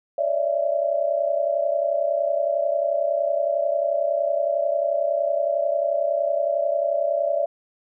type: tone cluster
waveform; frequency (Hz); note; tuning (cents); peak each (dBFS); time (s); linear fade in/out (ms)
sine; 566 / 597 / 669; C#5 / D5 / E5; +36 / +28 / +25; -24; 0.18-7.46; 5
effects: none